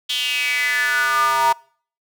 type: tone with high-pass filter sweep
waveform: square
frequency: 134.1 Hz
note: C3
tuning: 43 cents sharp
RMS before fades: -19 dBFS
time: 0.09-1.53 s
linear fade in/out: 10 ms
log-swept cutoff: 3300 to 910 Hz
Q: 6.9
effects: noise-tail reverb RT60 0.5 s tail -25 dB re dry